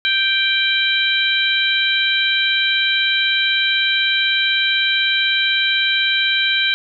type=harmonic tone; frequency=784 Hz; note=G5; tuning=in tune; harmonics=2 / 3 / 4 / 5; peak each=-20 / -20 / -20 / -20 dBFS; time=0.05-6.74 s; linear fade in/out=0 ms; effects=none